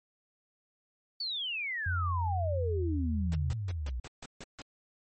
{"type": "exponential sweep", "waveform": "sine", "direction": "down", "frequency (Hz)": [4600, 57], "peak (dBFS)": -32, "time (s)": [1.2, 4], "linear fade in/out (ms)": 5}
{"type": "tone with pitch glide", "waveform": "sine", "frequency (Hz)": [88, 80.7], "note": ["F2", "E2"], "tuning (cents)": [14, -36], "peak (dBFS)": -29, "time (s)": [1.86, 3.53], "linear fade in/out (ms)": 5, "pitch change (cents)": -150, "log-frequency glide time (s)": [2.56, 3.01]}
{"type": "noise bursts", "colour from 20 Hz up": "pink", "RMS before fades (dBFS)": -44, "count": 8, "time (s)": [3.32, 4.618], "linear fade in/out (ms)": 0, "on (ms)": 31, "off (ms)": 150}
{"effects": ["MP3 32 kbps"]}